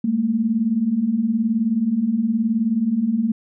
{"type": "beating tone pair", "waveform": "sine", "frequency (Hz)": [209, 228], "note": ["G#3", "A#3"], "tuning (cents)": [11, -38], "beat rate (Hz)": 19, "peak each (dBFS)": [-23, -18], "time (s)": [0.04, 3.32], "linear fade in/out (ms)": 5, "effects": []}